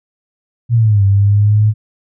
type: linear two-way sweep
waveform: sine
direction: down then up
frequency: 120.8 to 98 to 108.2 Hz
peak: -7 dBFS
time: 0.69-1.74 s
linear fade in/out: 50 ms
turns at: 1.04 s
effects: none